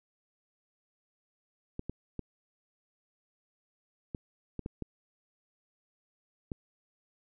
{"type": "clicks", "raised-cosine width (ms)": 3, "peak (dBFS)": -23, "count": 8, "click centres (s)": [1.794, 1.896, 2.193, 4.148, 4.593, 4.661, 4.823, 6.518], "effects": []}